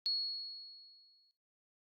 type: tone with exponential decay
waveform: sine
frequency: 4341 Hz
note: C#8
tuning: 37 cents flat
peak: -30 dBFS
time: 0.06-1.31 s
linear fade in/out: 0 ms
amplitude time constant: 270 ms
effects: noise-tail reverb RT60 0.3 s tail -17 dB re dry + Opus 48 kbps